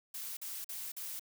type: noise bursts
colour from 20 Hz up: blue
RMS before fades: -42 dBFS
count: 4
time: 0.14-1.195 s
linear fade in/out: 5 ms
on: 230 ms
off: 45 ms
effects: none